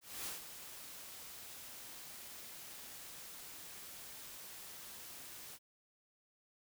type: noise with ADSR envelope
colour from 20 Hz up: white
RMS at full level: -42 dBFS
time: 0.01-5.59 s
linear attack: 250 ms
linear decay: 150 ms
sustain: -9 dB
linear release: 48 ms
effects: none